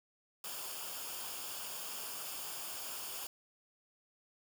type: noise with comb filter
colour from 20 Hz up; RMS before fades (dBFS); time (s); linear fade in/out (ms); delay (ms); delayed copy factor
white; -43; 0.44-3.27; 2; 0.5; -0.6
effects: none